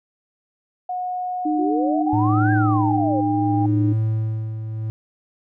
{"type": "tone with pitch glide", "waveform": "sine", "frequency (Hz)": [728, 798.5], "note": ["F#5", "G5"], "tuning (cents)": [-28, 32], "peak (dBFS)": -23, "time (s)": [0.89, 3.66], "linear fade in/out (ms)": 5, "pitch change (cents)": 160, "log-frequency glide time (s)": [1.7, 3.24]}
{"type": "tone with vibrato", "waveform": "sine", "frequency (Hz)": 304.2, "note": "D#4", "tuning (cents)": -39, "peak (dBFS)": -19, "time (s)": [1.45, 3.93], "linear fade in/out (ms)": 10, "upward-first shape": "sine", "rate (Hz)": 3.7, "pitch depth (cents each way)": 8}
{"type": "exponential two-way sweep", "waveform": "sine", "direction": "up then down", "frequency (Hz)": [341.1, 1641, 501], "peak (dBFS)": -24, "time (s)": [1.58, 3.21], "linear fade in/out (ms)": 10, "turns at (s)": 2.52}
{"type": "tone with tremolo", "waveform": "triangle", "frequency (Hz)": 110, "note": "A2", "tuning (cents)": 0, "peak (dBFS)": -15, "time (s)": [2.13, 4.9], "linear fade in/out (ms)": 0, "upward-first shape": "sine", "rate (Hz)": 0.7, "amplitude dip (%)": 65}
{"effects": []}